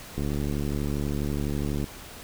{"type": "click train", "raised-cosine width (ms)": 3, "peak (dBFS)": -17, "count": 121, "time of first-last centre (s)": [0.18, 1.842], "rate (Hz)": 72.2, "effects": ["pink hiss -43 dBFS RMS until 2.23 s"]}